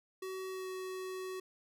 square tone with pitch glide, 377.2 to 373.9 Hz, F#4 to F#4, +33 to +18 cents, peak -40 dBFS, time 0.22-1.4 s, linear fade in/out 5 ms, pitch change -15 cents, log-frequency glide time 0.5-0.68 s, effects none

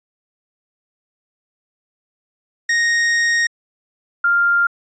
45% pulse / sine tone pair in turn, 1864.7 / 1396.9 Hz, A#6 / F6, 0 / 0 cents, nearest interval perfect fourth, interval 500 cents, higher first, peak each -14 / -12 dBFS, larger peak second, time 2.69-3.47 / 4.24-4.67 s, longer first, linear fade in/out 5 ms, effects resampled to 16000 Hz

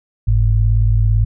sine tone pair together, 49.15 / 107.2 Hz, G1 / A2, +5 / -45 cents, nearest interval octave + major second, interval 1350 cents, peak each -13 dBFS, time 0.27-1.25 s, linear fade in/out 10 ms, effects none

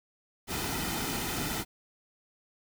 pink noise with comb filter, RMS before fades -33 dBFS, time 0.47-1.65 s, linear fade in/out 50 ms, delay 1.8 ms, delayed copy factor -0.55, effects none

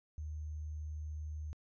sine tone with sample-and-hold, 76.4 Hz, D#2, 31 cents flat, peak -39 dBFS, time 0.18-1.53 s, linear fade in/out 0 ms, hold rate 6300 Hz, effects resampled to 16000 Hz

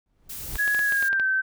brown noise with exponential growth, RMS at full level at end -32 dBFS, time 0.06-0.57 s, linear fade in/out 1 ms, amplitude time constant 110 ms
blue noise, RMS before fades -36 dBFS, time 0.29-1.09 s, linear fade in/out 10 ms
clicks, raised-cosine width 0.3 ms, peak -18 dBFS, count 8, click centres 0.556 / 0.678 / 0.747 / 0.792 / 0.923 / 1.026 / 1.13 / 1.198 s
sine tone with pitch glide, 1674 to 1544 Hz, G#6 to G6, +13 to -27 cents, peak -20 dBFS, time 0.58-1.42 s, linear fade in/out 20 ms, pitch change -140 cents, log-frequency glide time 0.84-1.26 s
effects none

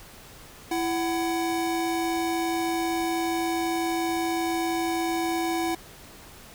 square tone pair together, 333.2 / 746.7 Hz, E4 / F#5, +19 / +16 cents, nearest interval octave + major second, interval 1397 cents, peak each -27 / -30 dBFS, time 0.71-5.75 s, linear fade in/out 5 ms, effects pink hiss -47 dBFS RMS until 6.54 s

